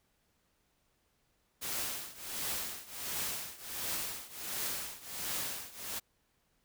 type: noise with tremolo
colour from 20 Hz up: white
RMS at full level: -35 dBFS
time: 1.61-6 s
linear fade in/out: 20 ms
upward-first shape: triangle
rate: 1.4 Hz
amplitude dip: 90%
effects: pink hiss -75 dBFS RMS until 6.64 s